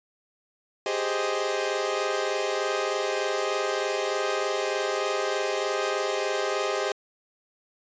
sawtooth chord, Ab major seventh, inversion third, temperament equal, 392 / 415.3 / 523.3 / 622.3 Hz, G4 / Ab4 / C5 / Eb5, 0 / 0 / 0 / 0 cents, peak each -27 dBFS, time 0.86-6.92 s, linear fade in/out 2 ms, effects resampled to 16000 Hz

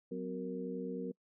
harmonic tone with a mistuned harmonic, 93 Hz, F#2, 9 cents sharp, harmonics 2 / 3 / 4 / 5, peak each -42 / -42 / -46 / -41 dBFS, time 0.11-1.12 s, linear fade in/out 10 ms, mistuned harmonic 3, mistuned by -150 cents, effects noise-tail reverb RT60 0.1 s tail -26 dB re dry

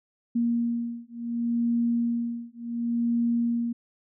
sine beating tone pair, 234.9 / 235.59 Hz, A#3 / A#3, +13 / +19 cents, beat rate 0.69 Hz, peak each -27 dBFS, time 0.35-3.73 s, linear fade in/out 10 ms, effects none

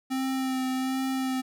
square tone with vibrato, 261.6 Hz, C4, in tune, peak -27 dBFS, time 0.1-1.42 s, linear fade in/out 20 ms, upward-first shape sine, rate 1.3 Hz, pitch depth 18 cents each way, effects none

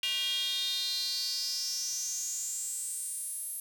square tone with high-pass filter sweep, 217 Hz, A3, 24 cents flat, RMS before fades -34 dBFS, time 0.03-3.6 s, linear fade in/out 2 ms, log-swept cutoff 2900 to 11000 Hz, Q 7, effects none

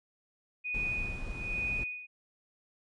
sine tone with tremolo, 2478 Hz, D#7, 8 cents flat, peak -30 dBFS, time 0.64-2.07 s, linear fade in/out 20 ms, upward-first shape sine, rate 1.2 Hz, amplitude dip 85%
brown noise, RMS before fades -39 dBFS, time 0.74-1.84 s, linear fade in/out 5 ms
effects resampled to 22050 Hz

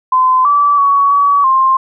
sine tone with pitch steps, 1027 / 1156 / 1123 / 1136 / 1056 Hz, C6 / D6 / C#6 / C#6 / C6, -33 / -28 / +22 / +42 / +16 cents, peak -7 dBFS, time 0.12-1.77 s, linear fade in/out 5 ms, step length 330 ms, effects none

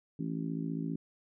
harmonic tone, 55 Hz, A1, in tune, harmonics 3 / 4 / 5 / 6 / 7, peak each -36 / -40 / -37 / -47 / -48 dBFS, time 0.19-0.96 s, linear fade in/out 5 ms, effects none

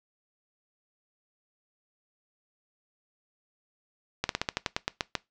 slowing click train, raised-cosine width 0.2 ms, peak -9 dBFS, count 11, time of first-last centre 4.24-5.153 s, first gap 52 ms, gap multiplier 1.12, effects noise-tail reverb RT60 0.2 s tail -21 dB re dry + low-pass 7000 Hz 12 dB/octave

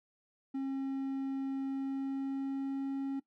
triangle tone with pitch glide, 270 to 272.7 Hz, C#4 to C#4, -45 to -28 cents, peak -31 dBFS, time 0.54-3.2 s, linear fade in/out 10 ms, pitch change +17 cents, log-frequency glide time 1.49-2.95 s, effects noise-tail reverb RT60 0.1 s tail -19 dB re dry

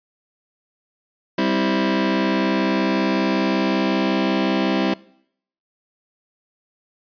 sawtooth chord, C major, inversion second, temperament just, 196.22 / 261.6 / 327 Hz, G3 / C4 / E4, +2 / 0 / -14 cents, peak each -18 dBFS, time 1.38-4.94 s, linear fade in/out 5 ms, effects noise-tail reverb RT60 0.7 s tail -22 dB re dry + resampled to 11025 Hz

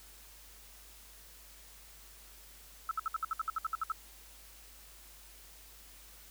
sine tone bursts, 1311 Hz, E6, 10 cents flat, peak -30 dBFS, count 13, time 2.89-3.92 s, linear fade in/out 2 ms, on 22 ms, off 62 ms, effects added 50 Hz sine -58 dBFS peak until 6.3 s + white hiss -56 dBFS RMS until 6.3 s

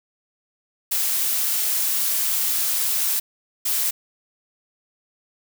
blue noise bursts at uneven times, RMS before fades -22 dBFS, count 2, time 0.91-3.2 / 3.65-3.91 s, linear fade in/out 10 ms, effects none

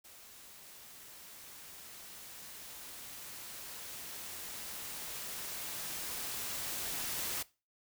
white noise with level ramp, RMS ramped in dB -55 to -37 dBFS, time 0.04-7.43 s, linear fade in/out 10 ms, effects noise-tail reverb RT60 0.3 s tail -20 dB re dry

